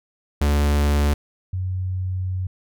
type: tone pair in turn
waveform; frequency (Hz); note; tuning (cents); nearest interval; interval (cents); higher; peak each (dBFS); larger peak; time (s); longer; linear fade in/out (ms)
45% pulse / sine; 72.7 / 92.64; D2 / F#2; -17 / +3; major third; 420; second; -16 / -22; first; 0.41-1.14 / 1.53-2.47; second; 5
effects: none